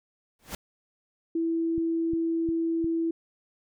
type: noise with exponential growth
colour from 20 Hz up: pink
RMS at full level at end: -32 dBFS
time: 0.39-0.55 s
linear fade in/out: 2 ms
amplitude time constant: 34 ms
type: tone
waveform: sine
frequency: 330 Hz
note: E4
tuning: 2 cents sharp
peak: -24 dBFS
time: 1.35-3.11 s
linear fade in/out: 5 ms
type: click train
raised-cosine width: 5 ms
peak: -26 dBFS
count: 4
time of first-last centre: 1.78-2.844 s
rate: 2.82 Hz
effects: none